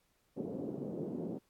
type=band-pass noise; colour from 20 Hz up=pink; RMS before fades=-40 dBFS; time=0.36-1.39 s; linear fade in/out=20 ms; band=170 to 480 Hz; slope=24 dB/octave; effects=pink hiss -75 dBFS RMS until 1.49 s + AAC 64 kbps